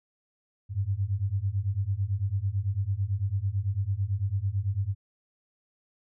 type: beating tone pair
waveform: sine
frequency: 94 / 103 Hz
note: F#2 / G#2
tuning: +28 / -14 cents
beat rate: 9 Hz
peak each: -29 / -28 dBFS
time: 0.69-4.95 s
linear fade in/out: 50 ms
effects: none